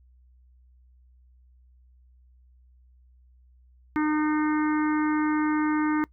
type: harmonic tone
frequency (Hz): 305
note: D#4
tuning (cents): -34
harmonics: 1 / 3 / 4 / 5 / 6 / 7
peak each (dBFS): -22 / -32 / -34 / -36 / -38 / -39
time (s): 3.96-6.04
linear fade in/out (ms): 0
effects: noise-tail reverb RT60 0.1 s tail -23 dB re dry + added 62 Hz sine -54 dBFS peak until 6.12 s